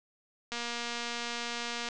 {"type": "click train", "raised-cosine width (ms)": 0.2, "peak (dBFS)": -19, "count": 325, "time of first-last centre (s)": [0.52, 1.887], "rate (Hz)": 237, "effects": ["resampled to 22050 Hz"]}